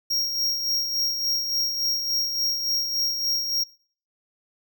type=tone with tremolo; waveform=square; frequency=5588 Hz; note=F8; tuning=in tune; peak=-21 dBFS; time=0.1-3.64 s; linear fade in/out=10 ms; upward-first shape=sine; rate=3.5 Hz; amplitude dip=50%; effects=noise-tail reverb RT60 0.5 s tail -24 dB re dry